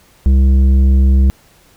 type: tone with tanh clipping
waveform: triangle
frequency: 66.5 Hz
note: C2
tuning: 29 cents sharp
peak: -8 dBFS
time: 0.26-1.3 s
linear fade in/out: 0 ms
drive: 13 dB
effects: pink hiss -49 dBFS RMS until 1.76 s